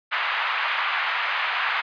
pink band-pass noise, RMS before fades -25 dBFS, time 0.11-1.82 s, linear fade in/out 20 ms, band 970 to 2900 Hz, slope 24 dB/octave, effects resampled to 11025 Hz

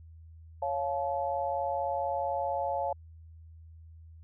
sine chord, Db augmented, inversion none, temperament equal with one note detuned, 554.4 / 698.5 / 862.9 Hz, Db5 / F5 / A5, 0 / 0 / -34 cents, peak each -33 dBFS, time 0.62-2.93 s, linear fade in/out 5 ms, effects added 81 Hz sine -48 dBFS peak until 4.23 s

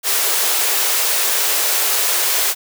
white high-pass noise, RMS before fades -17 dBFS, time 0.03-2.55 s, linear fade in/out 50 ms, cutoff 360 Hz, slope 48 dB/octave, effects none

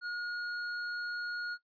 sine tone with tanh clipping, 1439 Hz, F#6, 49 cents flat, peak -36 dBFS, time 0.01-1.58 s, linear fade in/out 50 ms, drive 13 dB, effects noise-tail reverb RT60 0.1 s tail -18 dB re dry + resampled to 11025 Hz

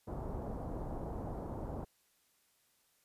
pink low-pass noise, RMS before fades -41 dBFS, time 0.07-1.85 s, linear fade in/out 10 ms, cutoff 900 Hz, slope 24 dB/octave, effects white hiss -73 dBFS RMS until 3.04 s + resampled to 32000 Hz

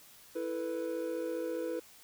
triangle chord, E suspended fourth, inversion none, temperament just, 329.6 / 439.5 / 494.4 Hz, E4 / A4 / B4, 0 / -2 / +2 cents, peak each -36 / -39 / -34 dBFS, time 0.35-1.8 s, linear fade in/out 10 ms, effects white hiss -57 dBFS RMS until 2.03 s

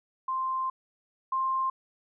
sine tone pair in turn, 1046.5 / 1054.4 Hz, C6 / C6, 0 / +13 cents, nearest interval unison, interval 13 cents, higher second, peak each -27 / -25 dBFS, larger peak second, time 0.28-0.7 / 1.32-1.7 s, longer first, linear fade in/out 5 ms, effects none

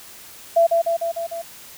sine tone with echo, 672 Hz, E5, 33 cents sharp, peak -11 dBFS, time 0.56-0.67 s, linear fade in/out 10 ms, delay 150 ms, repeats 5, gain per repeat -3 dB, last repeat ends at 1.42 s, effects white hiss -42 dBFS RMS until 1.77 s

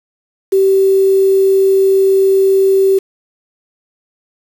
sine tone with quantisation, 386.5 Hz, G4, 24 cents flat, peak -7 dBFS, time 0.52-2.99 s, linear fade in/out 10 ms, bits 5, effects none

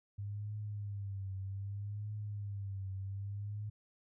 sine tone with vibrato, 100.6 Hz, G2, 45 cents sharp, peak -38 dBFS, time 0.18-3.7 s, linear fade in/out 10 ms, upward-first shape triangle, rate 0.64 Hz, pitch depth 90 cents each way, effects none

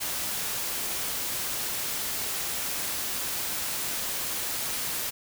white noise, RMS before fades -31 dBFS, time 0-5.11 s, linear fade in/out 20 ms, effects none

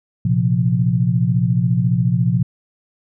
sine chord, Bb suspended second, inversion none, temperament equal, 116.54 / 130.81 / 174.61 Hz, Bb2 / C3 / F3, 0 / 0 / 0 cents, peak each -18 dBFS, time 0.25-2.43 s, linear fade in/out 5 ms, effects none

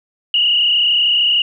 sine tone with frequency modulation, 2890 Hz, F#7, 41 cents flat, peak -11 dBFS, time 0.34-1.42 s, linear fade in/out 2 ms, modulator 33 Hz, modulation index 2.6, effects none

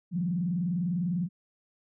sine tone with vibrato, 174.61 Hz, F3, in tune, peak -26 dBFS, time 0.11-1.29 s, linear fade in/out 50 ms, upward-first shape square, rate 20 Hz, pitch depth 140 cents each way, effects none

